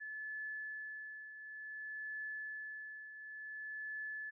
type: tone with tremolo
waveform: sine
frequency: 1728 Hz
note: A6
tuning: 32 cents flat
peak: -40 dBFS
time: 0-4.31 s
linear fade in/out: 20 ms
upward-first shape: triangle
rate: 0.56 Hz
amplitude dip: 65%
effects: none